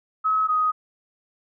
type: tone pair in turn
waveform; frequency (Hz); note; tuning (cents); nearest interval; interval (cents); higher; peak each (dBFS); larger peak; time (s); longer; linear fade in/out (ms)
sine; 1282 / 1252; E6 / D#6; -49 / +10; unison; 41; first; -18; neither; 0.24-0.48 / 0.48-0.72; neither; 20
effects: none